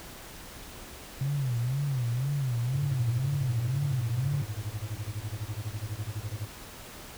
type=tone with vibrato; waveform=sine; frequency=130 Hz; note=C3; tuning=11 cents flat; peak=-26 dBFS; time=1.21-4.42 s; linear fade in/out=2 ms; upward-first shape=sine; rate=2 Hz; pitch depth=180 cents each way
type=tone with tremolo; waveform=triangle; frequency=105.9 Hz; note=G#2; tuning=34 cents sharp; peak=-27 dBFS; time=2.74-6.47 s; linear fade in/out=5 ms; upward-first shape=sine; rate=12 Hz; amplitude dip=100%
effects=pink hiss -45 dBFS RMS until 7.17 s